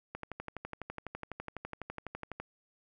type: click train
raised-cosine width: 0.5 ms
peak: -24 dBFS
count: 28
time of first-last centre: 0.15-2.4 s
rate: 12 Hz
effects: none